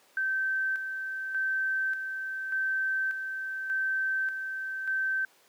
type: tone with tremolo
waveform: sine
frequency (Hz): 1550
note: G6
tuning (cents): -20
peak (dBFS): -26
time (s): 0.17-5.25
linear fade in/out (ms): 2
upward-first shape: square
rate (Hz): 0.85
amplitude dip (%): 50
effects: pink hiss -61 dBFS RMS until 5.48 s + high-pass 400 Hz 12 dB/octave